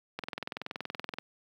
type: click train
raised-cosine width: 0.3 ms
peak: -19 dBFS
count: 22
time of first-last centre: 0.19-1.185 s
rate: 21.1 Hz
effects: high-pass 150 Hz 12 dB/octave + 10-bit